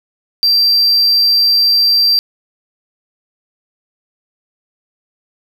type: tone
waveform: triangle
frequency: 4706 Hz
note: D8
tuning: 3 cents sharp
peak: -7 dBFS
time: 0.43-2.19 s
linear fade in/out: 0 ms
effects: none